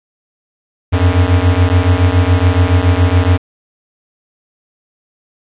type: beating tone pair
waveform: square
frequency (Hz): 86.5 / 93.6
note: F2 / F#2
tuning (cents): -16 / +20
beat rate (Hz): 7.1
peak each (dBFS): -12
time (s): 0.92-3.38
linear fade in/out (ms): 20
effects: resampled to 8000 Hz + 8-bit